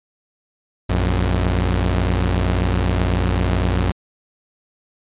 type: tone pair together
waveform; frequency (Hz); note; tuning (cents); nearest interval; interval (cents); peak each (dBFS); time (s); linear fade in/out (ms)
sawtooth; 58.08 / 91; A#1 / F#2; -6 / -28; minor sixth; 778; -15; 0.89-3.92; 10
effects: resampled to 8000 Hz